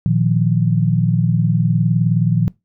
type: chord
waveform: sine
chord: Bb suspended fourth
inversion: none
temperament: just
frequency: 116.54 / 155.39 / 174.81 Hz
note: Bb2 / Eb3 / F3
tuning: 0 / -2 / +2 cents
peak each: -17 dBFS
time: 0.06-2.48 s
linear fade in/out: 0 ms
effects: noise-tail reverb RT60 0.2 s tail -22 dB re dry